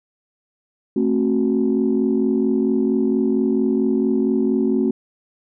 sine chord, F# diminished, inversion first, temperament just, 222 / 266.4 / 370 Hz, A3 / C4 / F#4, +16 / +31 / 0 cents, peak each -19 / -19 / -20 dBFS, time 0.96-4.91 s, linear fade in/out 5 ms, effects tanh soft clip ceiling -8 dBFS

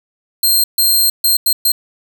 10% pulse tone bursts at uneven times, 4186 Hz, C8, in tune, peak -3 dBFS, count 5, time 0.43-0.64 / 0.78-1.1 / 1.24-1.37 / 1.46-1.53 / 1.65-1.72 s, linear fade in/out 5 ms, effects 7-bit

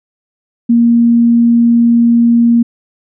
sine tone, 234.7 Hz, A#3, 12 cents sharp, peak -5 dBFS, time 0.69-2.63 s, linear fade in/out 10 ms, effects none

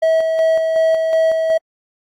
triangle tone with tremolo, 646 Hz, E5, 35 cents flat, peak -9 dBFS, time 0.02-1.58 s, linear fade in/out 10 ms, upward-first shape square, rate 2.7 Hz, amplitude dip 35%, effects AAC 64 kbps

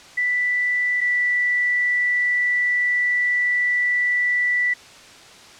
sine tone pair in turn, 1975.5 / 1966.2 Hz, B6 / B6, 0 / -8 cents, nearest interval unison, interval 8 cents, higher first, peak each -18 / -17 dBFS, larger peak second, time 0.17-1.01 / 1.01-4.74 s, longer second, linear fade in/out 10 ms, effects white hiss -44 dBFS RMS until 5.59 s + low-pass 6000 Hz 12 dB/octave

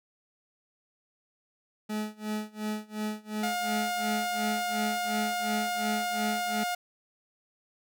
40% pulse tone with tremolo, 213.4 Hz, G#3, 47 cents sharp, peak -28 dBFS, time 1.89-6.64 s, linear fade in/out 10 ms, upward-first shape sine, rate 2.8 Hz, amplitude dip 95%
sawtooth tone, 712 Hz, F5, 33 cents sharp, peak -25 dBFS, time 3.43-6.75 s, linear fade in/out 5 ms
effects none

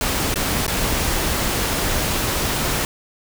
pink noise with dropouts, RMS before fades -21 dBFS, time 0.01-2.85 s, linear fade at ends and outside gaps 1 ms, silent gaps 0.341-0.358 / 0.666-0.679 s, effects none

